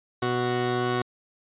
15% pulse tone pair together, 123.47 / 370 Hz, B2 / F#4, 0 / 0 cents, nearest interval octave + perfect fifth, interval 1900 cents, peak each -21 dBFS, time 0.22-1.02 s, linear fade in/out 5 ms, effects resampled to 8000 Hz

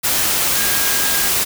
sine tone in noise, 1626 Hz, G#6, 37 cents flat, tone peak -26 dBFS, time 0.55-1.3 s, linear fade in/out 20 ms, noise white, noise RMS -17 dBFS, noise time 0.03-1.45 s, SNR -12 dB, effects none

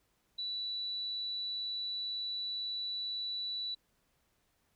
sine tone, 3951 Hz, B7, in tune, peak -35 dBFS, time 0.38-3.75 s, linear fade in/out 10 ms, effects pink hiss -75 dBFS RMS until 4.75 s

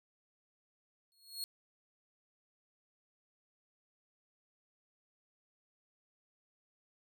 sawtooth tone with exponential growth, 4313 Hz, C#8, 48 cents flat, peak -32 dBFS, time 1.12-1.44 s, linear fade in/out 0 ms, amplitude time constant 68 ms, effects none

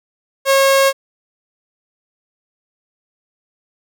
sawtooth tone, 544 Hz, C#5, 33 cents flat, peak -6 dBFS, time 0.45-0.93 s, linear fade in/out 50 ms, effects none

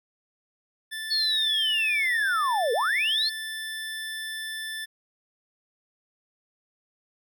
25% pulse tone, 1760 Hz, A6, in tune, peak -28 dBFS, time 0.91-4.86 s, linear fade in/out 20 ms
sine linear two-way sweep, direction down then up, 4435 to 436 to 4435 Hz, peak -22 dBFS, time 1.1-3.3 s, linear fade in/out 20 ms, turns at 2.73 s
effects none

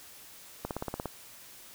click train, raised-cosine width 1 ms, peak -19 dBFS, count 8, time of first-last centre 0.65-1.057 s, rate 17.2 Hz, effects white hiss -51 dBFS RMS until 1.74 s

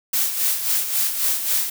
blue noise with tremolo, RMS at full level -19 dBFS, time 0.13-1.7 s, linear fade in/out 5 ms, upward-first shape sine, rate 3.7 Hz, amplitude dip 60%, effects none

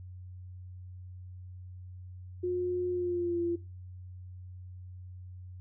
sine tone with pitch glide, 358.9 to 342.9 Hz, F4 to F4, +47 to -32 cents, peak -28 dBFS, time 2.43-3.56 s, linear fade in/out 10 ms, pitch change -79 cents, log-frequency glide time 2.91-3.4 s, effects noise-tail reverb RT60 0.3 s tail -18 dB re dry + added 91 Hz sine -43 dBFS peak until 5.6 s

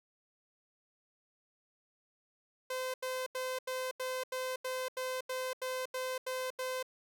sawtooth tone bursts, 514 Hz, C5, 31 cents flat, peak -31 dBFS, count 13, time 2.7-6.828 s, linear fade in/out 5 ms, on 240 ms, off 84 ms, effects none

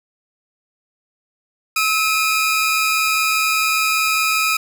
sawtooth tone pair together, 1293 / 2441 Hz, E6 / D#7, -34 / -34 cents, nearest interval major seventh, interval 1100 cents, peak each -15 dBFS, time 1.76-4.57 s, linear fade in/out 5 ms, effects none

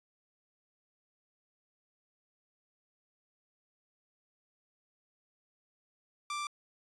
sawtooth tone, 1177 Hz, D6, 3 cents sharp, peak -31 dBFS, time 6.3-6.47 s, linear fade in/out 2 ms, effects resampled to 22050 Hz

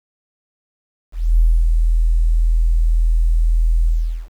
sine tone with ADSR envelope, 40.91 Hz, E1, 12 cents flat, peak -8 dBFS, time 1.12-4.29 s, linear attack 260 ms, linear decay 260 ms, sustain -3 dB, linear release 420 ms, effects 8-bit

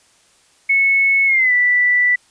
sine tone with pitch glide, 2200 to 1971.3 Hz, C#7 to B6, -14 to -4 cents, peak -11 dBFS, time 0.69-2.16 s, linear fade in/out 10 ms, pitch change -190 cents, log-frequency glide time 1.26-1.53 s, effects white hiss -54 dBFS RMS until 2.3 s + resampled to 22050 Hz

